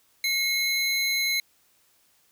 square tone pair together, 2166 / 4065 Hz, C#7 / B7, -41 / +49 cents, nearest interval major seventh, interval 1090 cents, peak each -26 / -27 dBFS, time 0.24-1.4 s, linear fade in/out 2 ms, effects white hiss -64 dBFS RMS until 2.31 s

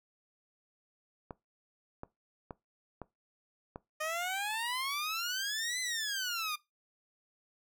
clicks, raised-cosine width 1 ms, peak -27 dBFS, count 5, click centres 1.308 / 2.034 / 2.508 / 3.017 / 3.759 s
15% pulse exponential two-way sweep, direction up then down, 610 to 2046 to 1194 Hz, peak -27 dBFS, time 4-6.56 s, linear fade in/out 10 ms, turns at 5.8 s
effects noise-tail reverb RT60 0.2 s tail -20 dB re dry

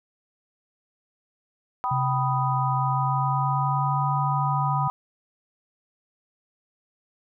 sine chord, G augmented, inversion none, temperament equal with one note detuned, 772.8 / 987.8 / 1244.5 Hz, G5 / B5 / D#6, -25 / 0 / 0 cents, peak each -29 / -26 / -29 dBFS, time 1.84-4.9 s, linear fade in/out 0 ms
sine tone with pitch glide, 132.4 to 141.09 Hz, C3 to C#3, +21 to +31 cents, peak -24 dBFS, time 1.91-4.88 s, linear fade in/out 5 ms, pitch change +110 cents, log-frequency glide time 2.69-4.12 s
effects none

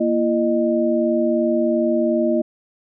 sine tone cluster, 235 / 337.8 / 614 Hz, A#3 / E4 / D#5, +14 / +42 / -23 cents, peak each -20 dBFS, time 0-2.42 s, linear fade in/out 10 ms, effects none

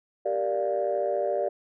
sine chord, G minor seventh, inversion none, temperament equal, 392 / 466.2 / 587.3 / 698.5 Hz, G4 / Bb4 / D5 / F5, 0 / 0 / 0 / 0 cents, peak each -30 / -31 / -26 / -31 dBFS, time 0.25-1.49 s, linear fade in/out 10 ms, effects tanh soft clip ceiling -16 dBFS

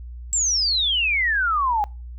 sine exponential sweep, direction down, 7700 to 805 Hz, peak -18 dBFS, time 0.33-1.84 s, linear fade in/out 0 ms, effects noise-tail reverb RT60 0.3 s tail -25 dB re dry + added 60 Hz sine -33 dBFS peak until 2.18 s

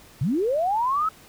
sine linear sweep, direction up, 110 to 1318.5 Hz, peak -20 dBFS, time 0.21-1.09 s, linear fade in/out 5 ms, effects pink hiss -50 dBFS RMS until 1.28 s

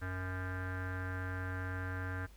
square tone with low-pass filter, 92.5 Hz, F#2, in tune, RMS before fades -39 dBFS, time 0.01-2.27 s, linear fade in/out 20 ms, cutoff 1600 Hz, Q 7.6, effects added 50 Hz sine -54 dBFS peak until 2.36 s + pink hiss -64 dBFS RMS until 2.36 s

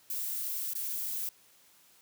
violet noise with dropouts, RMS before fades -35 dBFS, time 0.1-1.29 s, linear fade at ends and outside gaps 2 ms, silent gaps 0.735-0.752 s, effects white hiss -62 dBFS RMS until 2.01 s + high-pass 80 Hz 12 dB/octave

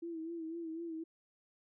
sine tone with vibrato, 329.5 Hz, E4, 1 cent flat, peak -39 dBFS, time 0.02-1.04 s, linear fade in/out 10 ms, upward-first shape sine, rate 4 Hz, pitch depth 57 cents each way, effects none

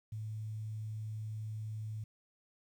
sine tone with quantisation, 108.5 Hz, A2, 24 cents flat, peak -38 dBFS, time 0.12-2.04 s, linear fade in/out 5 ms, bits 11, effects none

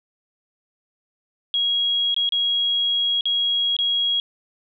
sine tone with dropouts, 3300 Hz, G#7, 12 cents flat, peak -18 dBFS, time 1.54-4.2 s, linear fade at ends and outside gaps 1 ms, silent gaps 2.144-2.164 / 2.291-2.322 / 3.209-3.255 / 3.766-3.788 s, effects none

